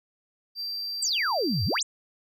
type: tone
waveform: triangle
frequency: 4699 Hz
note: D8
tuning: in tune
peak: -29 dBFS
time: 0.55-1.82 s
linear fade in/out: 50 ms
type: exponential two-way sweep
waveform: sine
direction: down then up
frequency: 8530 to 83.7 to 8530 Hz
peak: -24 dBFS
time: 1.02-1.83 s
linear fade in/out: 5 ms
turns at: 1.65 s
effects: none